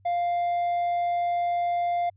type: tone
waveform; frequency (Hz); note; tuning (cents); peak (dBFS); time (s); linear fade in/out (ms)
triangle; 698.5; F5; 0; -21; 0.05-2.1; 10
effects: added 97 Hz sine -56 dBFS peak until 2.16 s + resampled to 8000 Hz